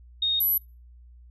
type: tone pair in turn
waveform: sine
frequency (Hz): 3714 / 11791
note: A#7 / F#9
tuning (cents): -7 / -7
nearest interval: octave + minor sixth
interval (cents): 2000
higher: second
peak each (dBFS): -21 / -20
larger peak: second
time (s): 0.22-0.4 / 0.4-0.58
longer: neither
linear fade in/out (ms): 5
effects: noise-tail reverb RT60 0.3 s tail -26 dB re dry + added 60 Hz sine -47 dBFS peak until 1.3 s